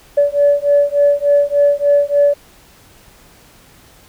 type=beating tone pair; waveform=sine; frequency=573 / 576.4 Hz; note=D5 / D5; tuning=-43 / -33 cents; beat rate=3.4 Hz; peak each=-12 dBFS; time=0.17-2.34 s; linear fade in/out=10 ms; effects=tanh soft clip ceiling -3 dBFS + pink hiss -46 dBFS RMS until 4.08 s